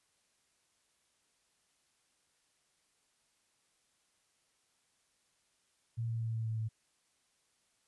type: tone with pitch steps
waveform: sine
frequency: 115.4 / 114.4 / 113.42 / 112.44 / 111.47 / 110.51 Hz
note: A#2 / A#2 / A#2 / A2 / A2 / A2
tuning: -17 / -32 / -47 / +38 / +23 / +8 cents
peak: -33 dBFS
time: 5.97-6.69 s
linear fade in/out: 20 ms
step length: 120 ms
effects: white hiss -75 dBFS RMS until 7.87 s + resampled to 24000 Hz